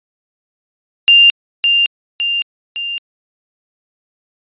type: tone with echo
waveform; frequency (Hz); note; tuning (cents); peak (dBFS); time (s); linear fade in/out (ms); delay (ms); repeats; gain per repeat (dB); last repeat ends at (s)
sine; 2794; F7; 0; -4; 1.08-1.3; 0; 560; 3; -5; 2.98
effects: resampled to 8000 Hz